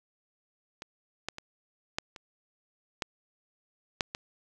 clicks, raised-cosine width 0.2 ms, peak -23 / -15 / -23 / -12 / -27 / -13 / -9 / -18 dBFS, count 8, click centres 0.821 / 1.286 / 1.384 / 1.985 / 2.162 / 3.022 / 4.008 / 4.149 s, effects none

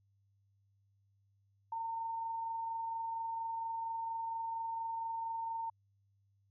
sine tone with amplitude modulation, 910 Hz, A#5, 42 cents flat, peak -35 dBFS, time 1.72-5.7 s, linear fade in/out 5 ms, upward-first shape sine, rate 24.3 Hz, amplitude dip 25%, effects added 99 Hz sine -70 dBFS peak until 6.5 s

